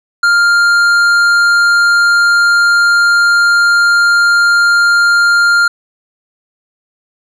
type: tone with tanh clipping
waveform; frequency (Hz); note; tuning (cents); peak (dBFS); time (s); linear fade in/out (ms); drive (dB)
triangle; 1400; F6; +4; -8; 0.23-5.68; 5; 14
effects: none